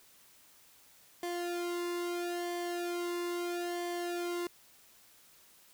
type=tone with flanger; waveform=sawtooth; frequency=349.2 Hz; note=F4; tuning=in tune; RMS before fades=-36 dBFS; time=1.23-4.47 s; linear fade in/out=2 ms; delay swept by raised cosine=0.76 to 1.28 ms; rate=0.76 Hz; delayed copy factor=-0.95; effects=white hiss -61 dBFS RMS until 5.73 s